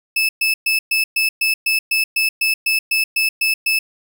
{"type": "tone bursts", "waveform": "35% pulse", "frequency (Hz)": 2616, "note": "E7", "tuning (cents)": -14, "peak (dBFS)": -13, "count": 15, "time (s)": [0.16, 3.79], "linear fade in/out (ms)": 5, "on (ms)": 130, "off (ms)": 120, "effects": ["9-bit"]}